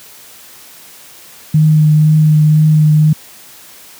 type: tone with vibrato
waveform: sine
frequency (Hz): 153.7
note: D#3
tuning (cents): -21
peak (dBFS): -5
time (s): 1.54-3.13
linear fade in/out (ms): 5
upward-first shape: triangle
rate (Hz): 2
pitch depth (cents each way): 18
effects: white hiss -38 dBFS RMS until 3.99 s + high-pass 80 Hz 12 dB/octave